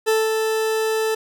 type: tone with ADSR envelope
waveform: 40% pulse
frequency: 440 Hz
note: A4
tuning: in tune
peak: -14 dBFS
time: 0.06-1.15 s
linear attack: 26 ms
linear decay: 200 ms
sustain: -4 dB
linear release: 7 ms
effects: none